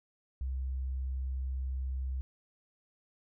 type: tone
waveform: sine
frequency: 65.3 Hz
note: C2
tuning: 3 cents flat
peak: -32 dBFS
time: 0.41-2.21 s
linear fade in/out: 0 ms
effects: none